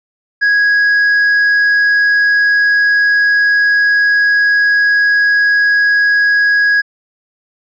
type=tone with hard clipping; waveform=triangle; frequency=1658 Hz; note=G#6; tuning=3 cents flat; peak=-9 dBFS; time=0.41-6.82 s; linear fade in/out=20 ms; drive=6 dB; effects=resampled to 16000 Hz